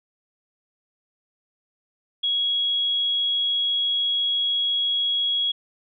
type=tone; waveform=sine; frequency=3322 Hz; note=G#7; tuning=in tune; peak=-20 dBFS; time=2.23-5.52 s; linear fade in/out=10 ms; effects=none